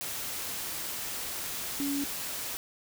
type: tone in noise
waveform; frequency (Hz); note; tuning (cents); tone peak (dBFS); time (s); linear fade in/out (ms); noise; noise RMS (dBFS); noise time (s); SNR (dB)
sine; 281.7; C#4; +28; -29; 1.8-2.04; 0; white; -36; 0.01-2.57; +4
effects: none